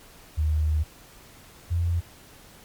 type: tone pair in turn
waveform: sine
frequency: 77 / 85.6 Hz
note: D#2 / F2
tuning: -17 / -34 cents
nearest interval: major second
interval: 183 cents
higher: second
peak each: -20 / -21 dBFS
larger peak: first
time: 0.37-0.84 / 1.7-2.01 s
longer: first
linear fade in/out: 20 ms
effects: pink hiss -50 dBFS RMS until 2.64 s + MP3 96 kbps